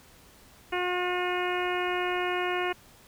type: harmonic tone with a mistuned harmonic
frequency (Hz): 359.6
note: F#4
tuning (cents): -49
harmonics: 1 / 2 / 3 / 4 / 5 / 6 / 7 / 8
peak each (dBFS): -30 / -33 / -35 / -36 / -37 / -38 / -38 / -39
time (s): 0.72-2.73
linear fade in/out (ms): 10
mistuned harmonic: 7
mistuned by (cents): -21
effects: pink hiss -55 dBFS RMS until 3.07 s